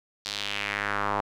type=tone with band-pass filter sweep; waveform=square; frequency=51 Hz; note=G#1; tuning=31 cents flat; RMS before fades=-30 dBFS; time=0.25-1.21 s; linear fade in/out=10 ms; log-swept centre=4600 to 920 Hz; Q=2.4; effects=none